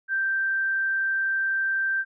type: tone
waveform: sine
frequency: 1568 Hz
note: G6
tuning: in tune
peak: -22 dBFS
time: 0.08-2.05 s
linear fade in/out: 50 ms
effects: none